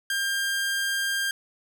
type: tone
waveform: sawtooth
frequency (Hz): 1599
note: G6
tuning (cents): +34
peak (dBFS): -21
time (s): 0.1-1.31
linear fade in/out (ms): 2
effects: none